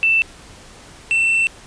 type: tone pair in turn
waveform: sine / triangle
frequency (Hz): 2664 / 2684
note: E7 / E7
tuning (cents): +18 / +31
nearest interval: unison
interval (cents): 13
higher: second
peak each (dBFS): -12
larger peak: neither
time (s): 0.03-0.22 / 1.11-1.47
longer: second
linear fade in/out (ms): 0
effects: pink hiss -42 dBFS RMS until 1.66 s + resampled to 22050 Hz